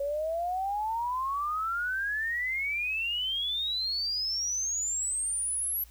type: exponential sweep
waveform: sine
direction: up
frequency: 554.4 to 11840 Hz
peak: -28 dBFS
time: 0-5.84 s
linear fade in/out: 5 ms
effects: added 57 Hz sine -51 dBFS peak until 5.9 s + white hiss -59 dBFS RMS until 5.9 s